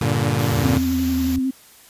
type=chord; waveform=sawtooth; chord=G minor; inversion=none; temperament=equal with one note detuned; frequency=98 / 116.54 / 144.14 Hz; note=G2 / Bb2 / D3; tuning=0 / 0 / -32 cents; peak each=-20 / -17 / -18 dBFS; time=0.01-0.78 s; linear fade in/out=5 ms
type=band-stop noise; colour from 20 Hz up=white; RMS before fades=-33 dBFS; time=0.39-1.36 s; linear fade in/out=0 ms; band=7500 to 11000 Hz; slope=96 dB/octave
type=tone with pitch glide; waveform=triangle; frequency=82.41 to 79.37 Hz; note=E2 to D#2; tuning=0 to +35 cents; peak=-23 dBFS; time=0.52-1.39 s; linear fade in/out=5 ms; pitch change=-65 cents; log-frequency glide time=1-1.16 s
type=tone with vibrato; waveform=sine; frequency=261.6 Hz; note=C4; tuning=in tune; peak=-18 dBFS; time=0.63-1.51 s; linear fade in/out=10 ms; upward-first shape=sine; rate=11 Hz; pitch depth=28 cents each way
effects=white hiss -48 dBFS RMS until 1.89 s + resampled to 32000 Hz